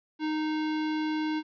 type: tone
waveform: square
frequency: 309.4 Hz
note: D#4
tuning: 10 cents flat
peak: -28 dBFS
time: 0.19-1.43 s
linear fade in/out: 50 ms
effects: resampled to 11025 Hz + 11-bit